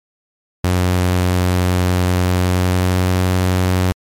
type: tone with pitch glide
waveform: sawtooth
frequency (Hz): 90.5 to 91.87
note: F#2 to F#2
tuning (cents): -38 to -12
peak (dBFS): -9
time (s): 0.64-3.92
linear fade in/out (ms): 0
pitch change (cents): +26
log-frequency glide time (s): 2.26-3.18
effects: MP3 64 kbps